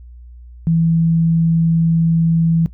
sine tone, 164.81 Hz, E3, in tune, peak -11 dBFS, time 0.67-2.66 s, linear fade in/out 0 ms, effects noise-tail reverb RT60 0.1 s tail -17 dB re dry + added 60 Hz sine -35 dBFS peak until 2.73 s

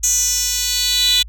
10% pulse tone with high-pass filter sweep, 493.9 Hz, B4, in tune, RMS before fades -17 dBFS, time 0.03-1.23 s, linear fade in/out 10 ms, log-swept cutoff 6300 to 3700 Hz, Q 7.6, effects added 54 Hz sine -32 dBFS peak until 1.28 s

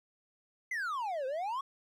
triangle exponential two-way sweep, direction down then up, 2093 to 505 to 1136 Hz, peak -31 dBFS, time 0.71-1.61 s, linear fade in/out 5 ms, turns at 1.26 s, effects none

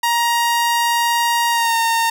sawtooth tone with pitch glide, 941 to 916.9 Hz, A#5 to A#5, +16 to -29 cents, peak -11 dBFS, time 0.03-2.1 s, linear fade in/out 5 ms, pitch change -45 cents, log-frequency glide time 1.5-1.76 s, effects none

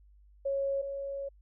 sine tone pair in turn, 551 / 554.2 Hz, C#5 / C#5, -11 / -1 cents, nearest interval unison, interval 10 cents, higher second, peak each -28 / -34 dBFS, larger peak first, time 0.45-0.82 / 0.82-1.29 s, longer second, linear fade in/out 10 ms, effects added 50 Hz sine -56 dBFS peak until 1.41 s

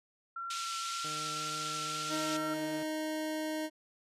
sine tone with vibrato, 1360 Hz, F6, 46 cents flat, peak -37 dBFS, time 0.36-2.54 s, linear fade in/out 5 ms, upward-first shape triangle, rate 1.9 Hz, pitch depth 11 cents each way
pink band-pass noise, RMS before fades -41 dBFS, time 0.5-2.37 s, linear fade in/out 5 ms, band 2600 to 7900 Hz, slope 24 dB/octave
15% pulse tone with pitch glide, 153.4 to 151.03 Hz, D#3 to D3, -24 to +49 cents, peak -38 dBFS, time 1.04-2.83 s, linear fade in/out 5 ms, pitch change -27 cents, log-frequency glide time 2.35-2.61 s
25% pulse tone, 311.1 Hz, D#4, in tune, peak -30 dBFS, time 2.09-3.7 s, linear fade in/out 50 ms
effects resampled to 32000 Hz

